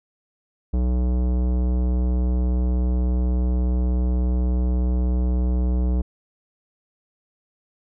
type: tone with tanh clipping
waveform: sine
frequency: 61.74 Hz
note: B1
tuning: in tune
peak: -20 dBFS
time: 0.73-6.02 s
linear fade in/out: 10 ms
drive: 17 dB
effects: none